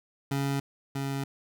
25% pulse tone pair in turn, 138.59 / 137.63 Hz, C#3 / C#3, 0 / -12 cents, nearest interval unison, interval 12 cents, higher first, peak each -23 / -26 dBFS, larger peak first, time 0.31-0.6 / 0.95-1.24 s, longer neither, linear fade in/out 5 ms, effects none

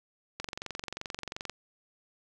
click train, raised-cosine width 0.2 ms, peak -19 dBFS, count 26, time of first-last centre 0.4-1.496 s, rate 22.8 Hz, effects none

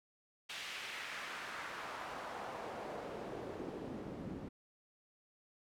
pink noise with band-pass filter sweep, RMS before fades -45 dBFS, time 0.49-4.49 s, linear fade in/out 10 ms, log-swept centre 2900 to 220 Hz, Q 1.3, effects none

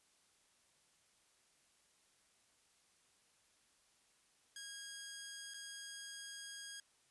10% pulse tone with dropouts, 1636 Hz, G#6, 26 cents flat, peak -39 dBFS, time 4.56-6.8 s, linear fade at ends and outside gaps 2 ms, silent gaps 5.538-5.542 s, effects white hiss -73 dBFS RMS until 7.1 s + resampled to 24000 Hz

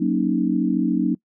sine chord, D# minor seventh, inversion first, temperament equal, 185 / 233.1 / 277.2 / 311.1 Hz, F#3 / A#3 / C#4 / D#4, 0 / 0 / 0 / 0 cents, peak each -23 dBFS, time 0-1.15 s, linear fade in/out 10 ms, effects noise-tail reverb RT60 0.1 s tail -23 dB re dry

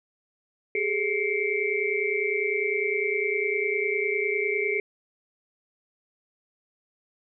sine tone cluster, 398 / 427.9 / 2122 / 2303 Hz, G4 / A4 / C7 / D7, +26 / -48 / +24 / -34 cents, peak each -29 dBFS, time 0.75-4.8 s, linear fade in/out 2 ms, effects none

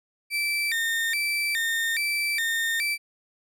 35% pulse tone with vibrato, 2062 Hz, C7, 26 cents flat, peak -22 dBFS, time 0.3-2.98 s, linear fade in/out 50 ms, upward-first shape square, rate 1.2 Hz, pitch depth 210 cents each way, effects none

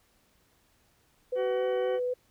sine tone with vibrato, 499.8 Hz, B4, 21 cents sharp, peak -27 dBFS, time 1.32-2.14 s, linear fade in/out 10 ms, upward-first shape sine, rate 3.8 Hz, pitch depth 15 cents each way
harmonic tone, 377 Hz, F#4, 32 cents sharp, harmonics 1 / 2 / 3 / 4 / 5 / 6 / 8, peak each -31 / -39 / -46 / -46 / -48 / -52 / -49 dBFS, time 1.35-2 s, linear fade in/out 50 ms
effects pink hiss -67 dBFS RMS until 2.3 s

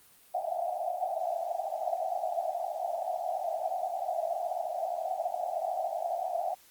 white band-pass noise, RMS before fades -33 dBFS, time 0.34-6.55 s, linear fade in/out 10 ms, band 640 to 760 Hz, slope 96 dB/octave, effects white hiss -59 dBFS RMS until 6.7 s + Opus 32 kbps

